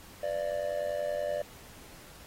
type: tone with amplitude modulation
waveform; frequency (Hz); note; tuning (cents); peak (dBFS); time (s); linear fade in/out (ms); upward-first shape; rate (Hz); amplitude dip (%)
triangle; 590; D5; +8; -24; 0.23-1.42; 5; sine; 90.5; 85
effects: pink hiss -52 dBFS RMS until 2.26 s + AAC 48 kbps